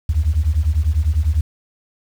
sine beating tone pair, 71.9 / 81.9 Hz, D2 / E2, -36 / -11 cents, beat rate 10 Hz, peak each -16 dBFS, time 0.09-1.41 s, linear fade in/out 5 ms, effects tanh soft clip ceiling -8 dBFS + 7-bit

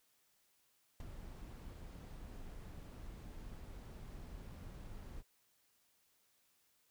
brown noise with ADSR envelope, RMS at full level -43 dBFS, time 1-5.23 s, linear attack 3 ms, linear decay 18 ms, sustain -7 dB, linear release 39 ms, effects white hiss -75 dBFS RMS until 6.9 s

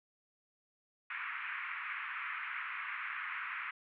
white band-pass noise, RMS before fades -41 dBFS, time 1.1-3.71 s, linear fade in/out 5 ms, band 1100 to 2400 Hz, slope 48 dB/octave, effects none

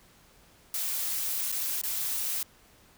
blue noise with dropouts, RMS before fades -31 dBFS, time 0.74-2.43 s, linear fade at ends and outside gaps 2 ms, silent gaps 1.518-1.524 / 1.815-1.835 s, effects pink hiss -59 dBFS RMS until 2.97 s

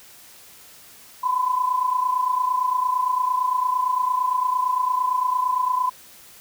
sine tone pair together, 1003 / 1031.8 Hz, B5 / C6, +26 / -24 cents, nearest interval unison, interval 50 cents, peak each -20 / -25 dBFS, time 1.23-5.9 s, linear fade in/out 10 ms, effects white hiss -47 dBFS RMS until 6.4 s

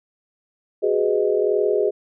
sine chord, G# minor seventh, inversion third, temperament just, 373.8 / 415.3 / 498.4 / 623 Hz, F#4 / G#4 / B4 / D#5, +18 / 0 / +16 / +2 cents, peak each -23 / -19 / -25 / -25 dBFS, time 0.82-1.91 s, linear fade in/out 20 ms, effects none

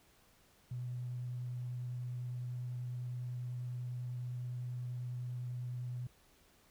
triangle tone with vibrato, 123.47 Hz, B2, in tune, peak -34 dBFS, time 0.71-6.07 s, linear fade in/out 5 ms, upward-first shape sine, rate 10 Hz, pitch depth 9 cents each way, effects tanh soft clip ceiling -36 dBFS + pink hiss -67 dBFS RMS until 6.7 s

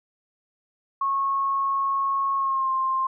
sine tone with pitch glide, 1095 to 1055.3 Hz, C#6 to C6, -22 to +14 cents, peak -21 dBFS, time 1.01-3.07 s, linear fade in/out 5 ms, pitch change -64 cents, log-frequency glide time 2.36-2.71 s, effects none

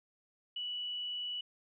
sine tone with frequency modulation, 2950 Hz, F#7, 6 cents flat, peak -36 dBFS, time 0.56-1.41 s, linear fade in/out 5 ms, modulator 60.4 Hz, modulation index 0.38, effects none

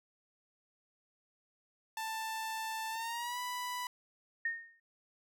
sawtooth tone with pitch glide, 886 to 988.8 Hz, A5 to B5, +12 to +2 cents, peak -33 dBFS, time 1.97-3.87 s, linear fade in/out 2 ms, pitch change +190 cents, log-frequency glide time 2.9-3.39 s
sine tone with exponential decay, 1840 Hz, A#6, 23 cents flat, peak -29 dBFS, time 4.45-4.8 s, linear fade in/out 5 ms, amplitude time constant 75 ms
effects none

